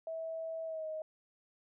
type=tone with pitch glide; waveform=sine; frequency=650 to 627.1 Hz; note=E5 to D#5; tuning=-24 to +13 cents; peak=-37 dBFS; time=0.07-1.02 s; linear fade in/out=2 ms; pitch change=-63 cents; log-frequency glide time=0.65-0.87 s; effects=none